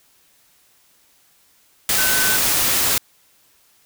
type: tone in noise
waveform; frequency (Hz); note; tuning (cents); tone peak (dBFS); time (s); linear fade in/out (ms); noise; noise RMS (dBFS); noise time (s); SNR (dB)
sine; 1516; F#6; +42; -22; 1.98-2.37; 2; white; -18; 1.89-2.98; -7
effects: white hiss -57 dBFS RMS until 3.85 s